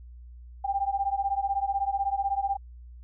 sine beating tone pair, 784 / 800 Hz, G5 / G5, 0 / +35 cents, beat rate 16 Hz, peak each -28 dBFS, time 0.64-2.57 s, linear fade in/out 10 ms, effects added 60 Hz sine -43 dBFS peak until 3.03 s

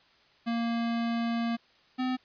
square tone pair in turn, 232.5 / 255.6 Hz, A#3 / C4, -4 / -40 cents, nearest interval major second, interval 164 cents, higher second, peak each -28 dBFS, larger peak neither, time 0.46-1.57 / 1.98-2.17 s, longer first, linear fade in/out 20 ms, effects white hiss -62 dBFS RMS until 2.24 s + resampled to 11025 Hz

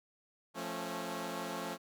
10% pulse chord, F augmented, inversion none, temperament equal with one note detuned, 174.61 / 220 / 273.8 Hz, F3 / A3 / C#4, 0 / 0 / -21 cents, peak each -34 dBFS, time 0.54-1.78 s, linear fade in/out 50 ms, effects none

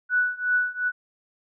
sine tone with tremolo, 1480 Hz, F#6, in tune, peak -17 dBFS, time 0.09-0.92 s, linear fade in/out 50 ms, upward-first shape triangle, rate 2.7 Hz, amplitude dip 95%, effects none

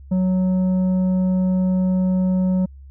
sine tone with tanh clipping, 185 Hz, F#3, in tune, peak -17 dBFS, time 0.11-2.66 s, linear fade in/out 10 ms, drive 7 dB, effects added 68 Hz sine -38 dBFS peak until 2.9 s

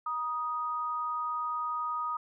sine tone pair together, 955 / 1243.9 Hz, A#5 / D#6, +42 / -1 cents, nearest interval perfect fourth, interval 457 cents, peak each -37 / -31 dBFS, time 0.06-2.17 s, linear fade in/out 5 ms, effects none

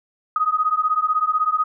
sine beating tone pair, 1244.5 / 1260.5 Hz, D#6 / D#6, 0 / +22 cents, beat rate 16 Hz, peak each -20 dBFS, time 0.36-1.64 s, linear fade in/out 2 ms, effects none

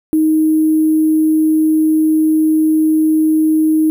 sine tone with sample-and-hold, 312.9 Hz, D#4, 10 cents sharp, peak -9 dBFS, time 0.13-3.9 s, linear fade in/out 0 ms, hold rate 11025 Hz, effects none

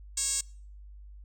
5% pulse tone with band-pass filter, 549 Hz, C#5, 17 cents flat, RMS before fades -30 dBFS, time 0.17-0.41 s, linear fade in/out 5 ms, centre 8100 Hz, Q 5.4, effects noise-tail reverb RT60 0.5 s tail -25 dB re dry + added 50 Hz sine -45 dBFS peak until 1.24 s

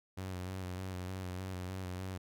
sawtooth tone with vibrato, 92.5 Hz, F#2, in tune, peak -35 dBFS, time 0.17-2.18 s, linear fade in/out 10 ms, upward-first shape square, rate 3.3 Hz, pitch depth 32 cents each way, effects none

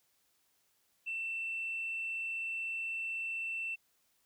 sine tone, 2681 Hz, E7, 29 cents sharp, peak -34 dBFS, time 1.06-3.76 s, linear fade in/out 20 ms, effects tanh soft clip ceiling -30 dBFS + white hiss -74 dBFS RMS until 4.25 s

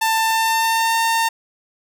sawtooth tone with pitch glide, 891 to 909.7 Hz, A5 to A#5, +22 to -43 cents, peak -12 dBFS, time 0.01-1.29 s, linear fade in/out 10 ms, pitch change +35 cents, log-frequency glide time 0.18-0.98 s, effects none

